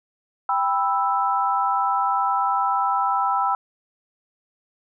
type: chord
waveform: sine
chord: E minor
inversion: first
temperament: just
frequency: 791.1 / 988.9 / 1318.5 Hz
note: G5 / B5 / E6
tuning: +16 / +2 / 0 cents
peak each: -23 dBFS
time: 0.49-3.55 s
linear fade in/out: 2 ms
effects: none